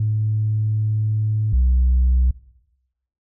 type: tone pair in turn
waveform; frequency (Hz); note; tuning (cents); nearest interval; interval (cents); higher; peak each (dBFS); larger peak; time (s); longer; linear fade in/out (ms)
sine; 107.8 / 62.86; A2 / B1; -35 / +31; major sixth; 934; first; -16 / -11; second; 0-1.53 / 1.53-2.31; first; 5
effects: noise-tail reverb RT60 0.9 s tail -21 dB re dry + tanh soft clip ceiling -11 dBFS